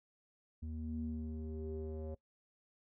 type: tone with low-pass filter sweep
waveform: square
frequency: 78.2 Hz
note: D#2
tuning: 9 cents sharp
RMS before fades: -42 dBFS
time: 0.62-2.15 s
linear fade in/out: 10 ms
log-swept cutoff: 180 to 530 Hz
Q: 5
effects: noise-tail reverb RT60 0.1 s tail -20 dB re dry